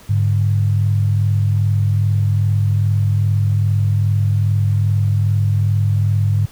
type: tone pair together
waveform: sine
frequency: 102.53 / 145 Hz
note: G#2 / D3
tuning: -22 / -22 cents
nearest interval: tritone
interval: 600 cents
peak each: -13 / -21 dBFS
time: 0.09-6.46 s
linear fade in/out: 10 ms
effects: pink hiss -44 dBFS RMS until 6.51 s